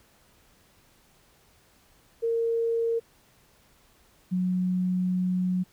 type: tone pair in turn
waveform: sine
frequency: 460.3 / 182.67 Hz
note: A#4 / F#3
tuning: -22 / -22 cents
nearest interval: octave + major third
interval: 1600 cents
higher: first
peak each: -23 dBFS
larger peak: neither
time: 2.22-3 / 4.31-5.64 s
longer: second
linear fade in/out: 20 ms
effects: pink hiss -61 dBFS RMS until 5.72 s